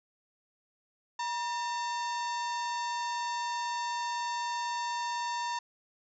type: harmonic tone with a mistuned harmonic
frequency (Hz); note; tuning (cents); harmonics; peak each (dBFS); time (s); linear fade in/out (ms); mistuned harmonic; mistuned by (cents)
902; A5; +43; 1 / 2 / 3 / 4 / 5 / 6 / 7 / 8; -32 / -41 / -47 / -46 / -45 / -49 / -49 / -51; 1.19-5.59; 5; 1; +99
effects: none